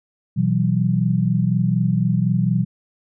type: chord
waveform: sine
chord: B suspended fourth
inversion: none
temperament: equal with one note detuned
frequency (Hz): 123.47 / 164.81 / 188.88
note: B2 / E3 / F#3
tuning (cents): 0 / 0 / +36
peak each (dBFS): -20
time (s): 0.36-2.65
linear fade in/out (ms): 20
effects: none